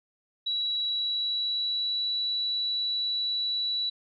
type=tone with pitch glide; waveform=sine; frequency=3907 to 3936 Hz; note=B7 to B7; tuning=-19 to -7 cents; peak=-26 dBFS; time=0.46-3.9 s; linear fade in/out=10 ms; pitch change=+12 cents; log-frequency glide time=0.81-2.1 s; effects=none